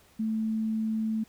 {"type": "tone", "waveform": "sine", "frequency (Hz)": 220, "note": "A3", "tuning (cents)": 0, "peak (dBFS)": -26, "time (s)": [0.19, 1.24], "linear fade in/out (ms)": 10, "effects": ["pink hiss -60 dBFS RMS until 1.28 s"]}